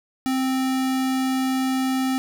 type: tone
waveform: square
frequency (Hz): 261.8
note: C4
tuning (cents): +1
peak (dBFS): -21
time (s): 0.26-2.18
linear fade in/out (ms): 0
effects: none